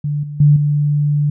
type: tone with level steps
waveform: sine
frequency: 146.83 Hz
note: D3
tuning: in tune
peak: -16 / -24 / -6 / -12 dBFS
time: 0.04-1.3 s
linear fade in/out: 5 ms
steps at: 0.23 / 0.4 / 0.56 s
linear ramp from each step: 5 ms
effects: none